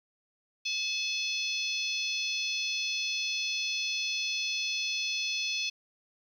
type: harmonic tone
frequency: 860 Hz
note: A5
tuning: 40 cents flat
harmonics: 3 / 4 / 5 / 6 / 7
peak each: -33 / -35 / -37 / -39 / -40 dBFS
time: 0.65-5.7 s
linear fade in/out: 10 ms
effects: 10-bit